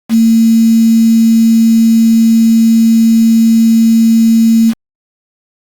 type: tone with quantisation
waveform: sine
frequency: 226.4 Hz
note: A3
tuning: 50 cents sharp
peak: -4 dBFS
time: 0.09-4.74 s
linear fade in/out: 50 ms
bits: 4
effects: Opus 48 kbps